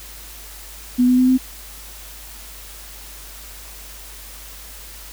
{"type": "tone with pitch steps", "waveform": "sine", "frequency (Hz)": [247.9, 251.2, 254.6, 258], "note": ["B3", "B3", "C4", "C4"], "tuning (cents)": [7, 30, -47, -24], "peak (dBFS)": -11, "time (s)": [0.98, 1.38], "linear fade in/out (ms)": 20, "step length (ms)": 100, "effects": ["added 50 Hz sine -40 dBFS peak until 5.12 s", "white hiss -39 dBFS RMS until 5.12 s"]}